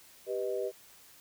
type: chord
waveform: sine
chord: G augmented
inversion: none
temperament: equal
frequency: 392 / 493.9 / 622.3 Hz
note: G4 / B4 / D#5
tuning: 0 / 0 / 0 cents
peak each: -34 / -35 / -37 dBFS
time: 0.26-0.72 s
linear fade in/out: 50 ms
effects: white hiss -57 dBFS RMS until 1.2 s